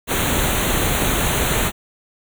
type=band-stop noise; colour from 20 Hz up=pink; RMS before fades=-19 dBFS; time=0.07-1.72 s; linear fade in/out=50 ms; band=4200 to 6100 Hz; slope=96 dB/octave; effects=none